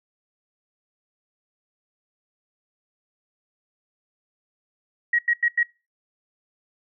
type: tone bursts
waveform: sine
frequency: 1900 Hz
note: A#6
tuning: 33 cents sharp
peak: -17 dBFS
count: 4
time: 5.13-5.631 s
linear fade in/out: 5 ms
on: 57 ms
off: 91 ms
effects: noise-tail reverb RT60 0.3 s tail -23 dB re dry